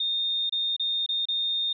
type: tone with dropouts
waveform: sine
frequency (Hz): 3658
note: A#7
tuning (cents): -33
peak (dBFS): -24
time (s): 0-1.73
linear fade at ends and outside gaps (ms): 5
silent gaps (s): 0.496-0.523 / 0.765-0.796 / 1.063-1.089 / 1.255-1.285
effects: none